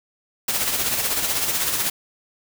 white noise with tremolo, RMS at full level -21 dBFS, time 0.48-1.9 s, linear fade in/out 5 ms, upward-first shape sine, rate 16 Hz, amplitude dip 45%, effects none

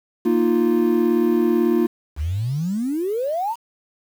triangle chord, Bb suspended fourth, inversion none, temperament equal, 233.1 / 311.1 / 349.2 Hz, Bb3 / Eb4 / F4, 0 / 0 / 0 cents, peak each -18 / -20 / -16 dBFS, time 0.25-1.87 s, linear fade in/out 10 ms
sine exponential sweep, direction up, 68.2 to 975 Hz, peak -20 dBFS, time 2.16-3.56 s, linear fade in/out 50 ms
effects 7-bit

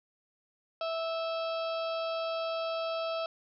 harmonic tone with a mistuned harmonic, 656 Hz, E5, 9 cents flat, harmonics 1 / 2 / 4 / 5 / 6 / 7 / 8, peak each -32 / -38 / -44 / -46 / -48 / -49 / -50 dBFS, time 0.81-3.26 s, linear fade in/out 2 ms, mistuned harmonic 5, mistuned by -20 cents, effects none

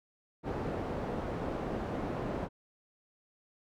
white low-pass noise, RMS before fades -36 dBFS, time 0.43-2.49 s, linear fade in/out 50 ms, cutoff 570 Hz, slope 12 dB/octave, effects none

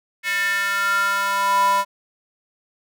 square tone with high-pass filter sweep, 198.4 Hz, G3, 21 cents sharp, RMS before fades -20 dBFS, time 0.23-1.85 s, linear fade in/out 50 ms, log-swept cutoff 2000 to 880 Hz, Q 5.9, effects none

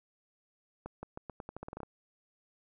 accelerating click train, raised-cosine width 1 ms, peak -27 dBFS, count 13, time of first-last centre 0.86-1.832 s, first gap 170 ms, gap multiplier 0.85, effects none

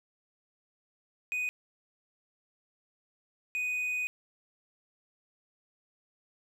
triangle tone bursts at uneven times, 2489 Hz, D#7, in tune, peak -28 dBFS, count 2, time 1.32-1.49 / 3.55-4.07 s, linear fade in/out 0 ms, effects none

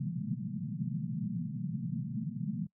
pink band-pass noise, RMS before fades -36 dBFS, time 0-2.67 s, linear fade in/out 5 ms, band 120 to 230 Hz, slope 96 dB/octave, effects noise-tail reverb RT60 0.1 s tail -24 dB re dry

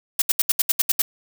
blue noise bursts, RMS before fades -18 dBFS, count 9, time 0.19-1.02 s, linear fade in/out 5 ms, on 30 ms, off 70 ms, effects none

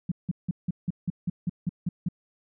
sine tone bursts, 175.3 Hz, F3, 7 cents sharp, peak -23 dBFS, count 11, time 0.09-2.087 s, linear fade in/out 5 ms, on 27 ms, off 170 ms, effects none

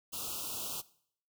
white band-stop noise, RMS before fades -39 dBFS, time 0.12-0.82 s, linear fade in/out 20 ms, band 1400 to 2600 Hz, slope 96 dB/octave, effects noise-tail reverb RT60 0.6 s tail -19 dB re dry

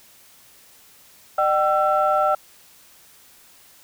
sine tone cluster, 605 / 769 / 1340 Hz, D#5 / G5 / E6, -49 / -33 / +28 cents, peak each -20 dBFS, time 1.38-2.35 s, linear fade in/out 5 ms, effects tanh soft clip ceiling -8 dBFS + white hiss -51 dBFS RMS until 3.83 s

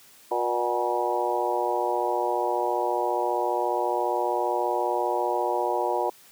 harmonic tone with a mistuned harmonic, 120.2 Hz, B2, 46 cents flat, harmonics 3 / 4 / 5 / 6 / 7 / 8, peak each -30 / -30 / -30 / -30 / -30 / -30 dBFS, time 0.31-6.1 s, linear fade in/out 5 ms, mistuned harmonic 6, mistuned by +60 cents, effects white hiss -53 dBFS RMS until 6.31 s + high-pass 80 Hz 12 dB/octave

